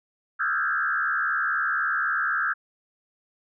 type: tone with frequency modulation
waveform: sine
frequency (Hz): 1480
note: F#6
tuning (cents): 0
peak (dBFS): -22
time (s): 0.39-2.54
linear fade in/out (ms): 20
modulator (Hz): 71.9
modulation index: 2.8
effects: none